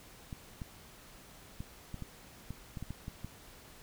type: clicks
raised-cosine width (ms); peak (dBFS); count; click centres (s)
5; -28; 11; 0.328 / 0.618 / 1.605 / 1.943 / 2.023 / 2.506 / 2.772 / 2.826 / 2.906 / 3.081 / 3.246
effects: pink hiss -55 dBFS RMS until 3.82 s